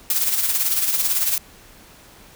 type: noise with tremolo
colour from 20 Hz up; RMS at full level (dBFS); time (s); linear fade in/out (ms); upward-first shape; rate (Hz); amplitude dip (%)
blue; -18; 0.1-1.38; 2; sine; 18; 55
effects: pink hiss -47 dBFS RMS until 2.35 s